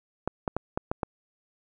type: clicks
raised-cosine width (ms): 1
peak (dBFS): -13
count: 6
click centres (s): 0.276 / 0.478 / 0.566 / 0.775 / 0.915 / 1.032
effects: none